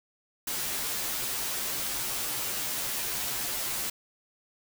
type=noise with comb filter; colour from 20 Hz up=white; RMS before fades=-32 dBFS; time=0.47-3.9 s; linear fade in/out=5 ms; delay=12 ms; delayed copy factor=-1; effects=none